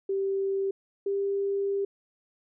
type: tone pair in turn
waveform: sine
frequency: 390.2 / 397 Hz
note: G4 / G4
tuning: -8 / +22 cents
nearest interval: unison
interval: 30 cents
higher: second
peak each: -25 dBFS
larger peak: neither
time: 0.09-0.71 / 1.06-1.85 s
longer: second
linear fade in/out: 5 ms
effects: none